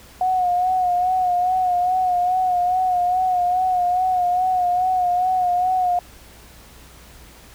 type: tone with vibrato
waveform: sine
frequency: 728 Hz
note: F#5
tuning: 28 cents flat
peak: -16 dBFS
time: 0.21-5.99 s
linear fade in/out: 2 ms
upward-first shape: sine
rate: 2.4 Hz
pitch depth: 43 cents each way
effects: added 60 Hz sine -48 dBFS peak until 7.54 s + pink hiss -46 dBFS RMS until 7.54 s